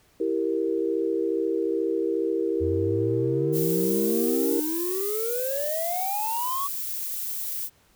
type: chord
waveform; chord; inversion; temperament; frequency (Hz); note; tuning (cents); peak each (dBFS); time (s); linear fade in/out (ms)
sine; E diminished; none; equal; 329.6 / 392 / 466.2; E4 / G4 / Bb4; 0 / 0 / 0; -27; 0.2-4.6; 5
type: exponential sweep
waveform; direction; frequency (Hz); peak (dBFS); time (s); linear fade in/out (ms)
triangle; up; 83 to 1144; -25; 2.6-6.68; 20
type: noise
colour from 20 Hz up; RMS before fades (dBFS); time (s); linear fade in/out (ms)
violet; -31; 3.52-7.7; 50
effects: pink hiss -61 dBFS RMS until 7.95 s